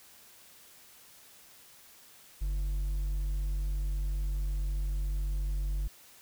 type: tone with hard clipping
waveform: triangle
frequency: 47.29 Hz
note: F#1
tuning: 39 cents sharp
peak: -30 dBFS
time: 2.41-5.88 s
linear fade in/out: 10 ms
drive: 7 dB
effects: white hiss -56 dBFS RMS until 6.21 s